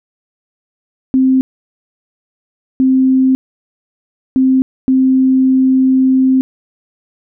sine tone bursts at uneven times, 261.6 Hz, C4, in tune, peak -7 dBFS, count 4, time 1.14-1.41 / 2.8-3.35 / 4.36-4.62 / 4.88-6.41 s, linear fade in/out 0 ms, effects none

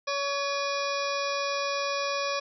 harmonic tone with a mistuned harmonic, 563 Hz, C#5, 27 cents sharp, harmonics 1 / 2 / 3 / 4 / 6 / 7 / 8 / 9 / 10, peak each -31 / -32 / -39 / -35 / -42 / -41 / -43 / -38 / -40 dBFS, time 0.07-2.4 s, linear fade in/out 10 ms, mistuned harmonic 4, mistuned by +140 cents, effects none

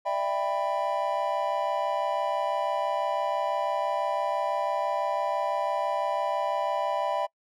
triangle chord, E minor seventh, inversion third, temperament just, 593.3 / 659.3 / 791.1 / 988.9 Hz, D5 / E5 / G5 / B5, +18 / 0 / +16 / +2 cents, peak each -29 dBFS, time 0.05-7.27 s, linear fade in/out 20 ms, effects noise-tail reverb RT60 0.1 s tail -26 dB re dry

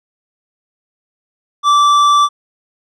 sine tone with tanh clipping, 1165 Hz, D6, 14 cents flat, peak -9 dBFS, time 1.63-2.29 s, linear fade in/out 50 ms, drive 11 dB, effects none

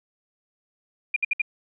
sine tone bursts, 2416 Hz, D7, 48 cents sharp, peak -19 dBFS, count 4, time 1.14-1.418 s, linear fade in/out 5 ms, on 23 ms, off 62 ms, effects none

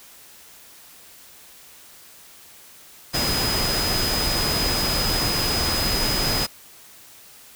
sine tone in noise, 5010 Hz, D#8, 11 cents sharp, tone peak -24 dBFS, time 3.13-6.47 s, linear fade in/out 20 ms, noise pink, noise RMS -24 dBFS, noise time 3.13-6.47 s, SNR -3 dB, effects white hiss -47 dBFS RMS until 7.55 s

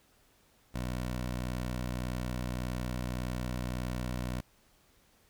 15% pulse tone, 61.74 Hz, B1, in tune, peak -27 dBFS, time 0.74-4.41 s, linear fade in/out 10 ms, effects pink hiss -66 dBFS RMS until 5.29 s

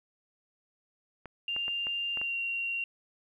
clicks, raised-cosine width 0.5 ms, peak -27 dBFS, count 6, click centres 1.257 / 1.564 / 1.681 / 1.869 / 2.173 / 2.215 s
sine tone with pitch glide, 2794 to 2756 Hz, F7 to F7, 0 to -24 cents, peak -30 dBFS, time 1.48-2.84 s, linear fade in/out 2 ms, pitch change -24 cents, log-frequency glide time 2.11-2.36 s
effects 11-bit

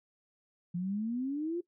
sine exponential sweep, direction up, 170.7 to 358.1 Hz, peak -31 dBFS, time 0.74-1.61 s, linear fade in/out 10 ms, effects noise-tail reverb RT60 0.1 s tail -19 dB re dry

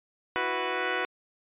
10% pulse chord, E suspended second, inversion none, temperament equal, 329.6 / 370 / 493.9 Hz, E4 / F#4 / B4, 0 / 0 / 0 cents, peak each -28 / -22 / -22 dBFS, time 0.36-1.05 s, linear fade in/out 0 ms, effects resampled to 8000 Hz

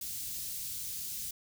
white band-stop noise, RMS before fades -39 dBFS, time 0.01-1.31 s, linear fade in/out 5 ms, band 150 to 4500 Hz, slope 12 dB/octave, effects none

